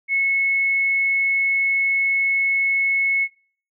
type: tone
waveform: sine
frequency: 2193 Hz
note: C#7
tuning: 19 cents flat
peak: -17 dBFS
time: 0.08-3.28 s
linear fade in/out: 50 ms
effects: noise-tail reverb RT60 0.5 s tail -20 dB re dry